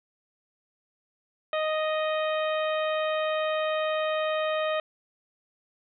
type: harmonic tone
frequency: 622.3 Hz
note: D#5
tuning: in tune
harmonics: 1 / 2 / 3 / 4 / 5 / 6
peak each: -26 / -32 / -36 / -38 / -40 / -42 dBFS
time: 1.53-4.8 s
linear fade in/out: 2 ms
effects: none